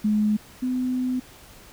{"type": "tone pair in turn", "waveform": "sine", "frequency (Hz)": [211.6, 253.5], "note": ["G#3", "B3"], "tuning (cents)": [33, 45], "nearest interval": "minor third", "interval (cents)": 312, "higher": "second", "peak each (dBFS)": [-18, -22], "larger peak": "first", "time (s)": [[0.04, 0.37], [0.62, 1.2]], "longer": "second", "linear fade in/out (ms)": 10, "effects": ["pink hiss -48 dBFS RMS until 1.72 s"]}